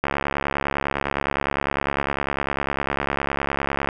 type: click train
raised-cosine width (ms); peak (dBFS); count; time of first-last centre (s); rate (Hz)
0.5; -7; 270; 0.04-3.888; 69.9
effects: none